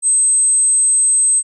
sine tone, 8240 Hz, C9, 28 cents flat, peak -10 dBFS, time 0.02-1.43 s, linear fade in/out 50 ms, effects none

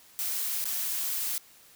blue noise with dropouts, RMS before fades -31 dBFS, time 0.19-1.38 s, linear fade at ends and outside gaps 0 ms, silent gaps 0.641-0.655 s, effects white hiss -56 dBFS RMS until 1.75 s

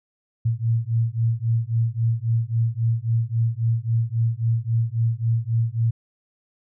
sine beating tone pair, 113 / 116.7 Hz, A2 / A#2, +47 / +2 cents, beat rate 3.7 Hz, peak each -22 dBFS, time 0.45-5.91 s, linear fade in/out 10 ms, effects none

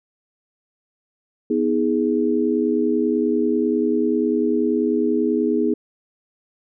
sine chord, G# minor, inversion first, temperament equal with one note detuned, 246.9 / 317.1 / 415.3 Hz, B3 / D#4 / G#4, 0 / +33 / 0 cents, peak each -21 dBFS, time 1.5-5.74 s, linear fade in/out 5 ms, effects none

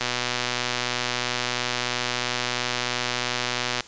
click train, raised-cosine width 0.2 ms, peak -7 dBFS, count 468, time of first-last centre 0.01-3.807 s, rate 123 Hz, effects white hiss -45 dBFS RMS until 3.87 s + resampled to 16000 Hz

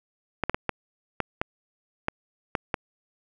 clicks, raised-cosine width 0.5 ms, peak -9 dBFS, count 9, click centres 0.437 / 0.496 / 0.545 / 0.693 / 1.203 / 1.415 / 2.084 / 2.552 / 2.742 s, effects none

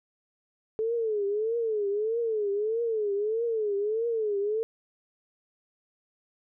sine tone with vibrato, 432.8 Hz, A4, 29 cents flat, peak -25 dBFS, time 0.79-4.63 s, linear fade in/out 0 ms, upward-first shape triangle, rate 1.6 Hz, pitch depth 160 cents each way, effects none

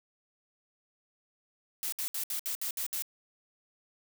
blue noise bursts, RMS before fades -34 dBFS, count 8, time 1.83-3.022 s, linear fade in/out 0 ms, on 93 ms, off 64 ms, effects none

